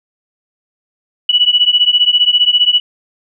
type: beating tone pair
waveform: sine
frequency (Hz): 2939 / 2954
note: F#7 / F#7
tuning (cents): -12 / -3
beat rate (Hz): 15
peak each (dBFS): -11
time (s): 1.29-2.8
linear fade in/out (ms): 5
effects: none